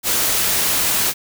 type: noise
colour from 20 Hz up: white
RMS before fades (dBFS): -18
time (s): 0.03-1.14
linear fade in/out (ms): 50
effects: none